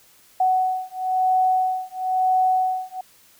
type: beating tone pair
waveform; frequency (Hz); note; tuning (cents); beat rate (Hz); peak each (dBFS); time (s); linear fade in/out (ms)
sine; 745 / 746; F#5 / F#5; +12 / +14; 1; -21; 0.4-3.01; 5
effects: white hiss -54 dBFS RMS until 3.39 s